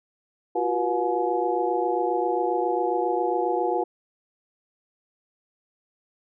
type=tone cluster; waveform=sine; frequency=346.9 / 374.3 / 485.6 / 720 / 847 Hz; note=F4 / F#4 / B4 / F#5 / G#5; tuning=-12 / +20 / -29 / -47 / +34 cents; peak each=-28 dBFS; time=0.55-3.84 s; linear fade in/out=10 ms; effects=none